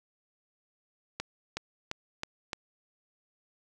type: accelerating click train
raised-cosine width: 0.2 ms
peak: -16 dBFS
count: 5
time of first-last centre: 1.2-2.532 s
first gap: 370 ms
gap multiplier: 0.93
effects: none